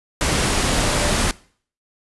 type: tone in noise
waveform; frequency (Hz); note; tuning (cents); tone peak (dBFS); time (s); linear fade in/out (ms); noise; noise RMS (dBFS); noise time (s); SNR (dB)
sine; 589; D5; +5; -27; 0.83-1.11; 0; pink; -19; 0.21-1.31; -11
effects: noise-tail reverb RT60 0.5 s tail -21 dB re dry + resampled to 24000 Hz